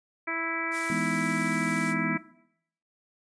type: harmonic tone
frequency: 329.6 Hz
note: E4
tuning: in tune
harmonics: 1 / 2 / 3 / 4 / 5 / 6 / 7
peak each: -37 / -39 / -39 / -36 / -37 / -35 / -34 dBFS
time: 0.27-2.18 s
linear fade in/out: 10 ms
type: noise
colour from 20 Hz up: blue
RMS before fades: -37 dBFS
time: 0.71-1.95 s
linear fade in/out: 50 ms
type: chord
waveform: sine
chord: E major seventh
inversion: none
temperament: equal with one note detuned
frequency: 164.81 / 208.6 / 246.9 / 311.1 Hz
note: E3 / G#3 / B3 / D#4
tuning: 0 / +8 / 0 / 0 cents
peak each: -34 / -32 / -32 / -36 dBFS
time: 0.9-2.17 s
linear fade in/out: 2 ms
effects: noise-tail reverb RT60 0.7 s tail -17 dB re dry + resampled to 22050 Hz